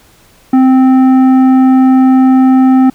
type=tone with tanh clipping; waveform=sine; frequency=260.6 Hz; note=C4; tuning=7 cents flat; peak=-5 dBFS; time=0.53-2.9 s; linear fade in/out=5 ms; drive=10 dB; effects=pink hiss -45 dBFS RMS until 2.94 s